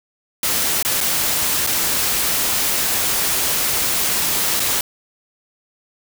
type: noise with dropouts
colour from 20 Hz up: white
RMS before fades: -19 dBFS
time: 0.43-4.81 s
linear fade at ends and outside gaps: 2 ms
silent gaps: 0.827-0.849 / 1.006-1.01 / 1.666-1.672 / 4.597-4.601 s
effects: none